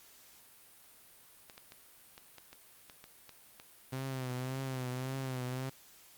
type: clicks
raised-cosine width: 0.2 ms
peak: -32 dBFS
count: 10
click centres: 1.498 / 1.579 / 1.721 / 2.179 / 2.383 / 2.53 / 2.898 / 3.041 / 3.293 / 3.599 s
type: tone with vibrato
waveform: sawtooth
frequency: 129.8 Hz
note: C3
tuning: 13 cents flat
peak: -32 dBFS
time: 3.92-5.7 s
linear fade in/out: 10 ms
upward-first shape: triangle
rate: 1.8 Hz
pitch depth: 67 cents each way
effects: white hiss -59 dBFS RMS until 6.17 s + Opus 48 kbps